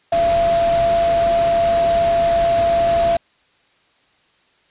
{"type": "tone in noise", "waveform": "sine", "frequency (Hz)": 678, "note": "E5", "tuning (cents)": 49, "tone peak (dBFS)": -13, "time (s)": [0.12, 3.17], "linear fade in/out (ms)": 5, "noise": "pink", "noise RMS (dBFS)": -27, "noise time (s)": [0.12, 3.17], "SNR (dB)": 11, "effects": ["white hiss -58 dBFS RMS until 4.7 s", "resampled to 8000 Hz"]}